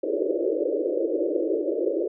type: band-pass noise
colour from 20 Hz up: pink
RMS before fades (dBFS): -25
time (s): 0.03-2.08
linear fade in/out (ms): 10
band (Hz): 310 to 580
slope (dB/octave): 96
effects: none